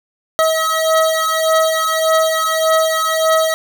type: beating tone pair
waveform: 25% pulse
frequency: 640 / 641.7 Hz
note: D#5 / E5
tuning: +49 / -47 cents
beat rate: 1.7 Hz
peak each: -12 dBFS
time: 0.39-3.54 s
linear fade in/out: 0 ms
effects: none